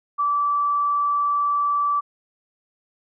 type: tone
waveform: sine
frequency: 1159 Hz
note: D6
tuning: 23 cents flat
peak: -18 dBFS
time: 0.18-2.01 s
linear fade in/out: 20 ms
effects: none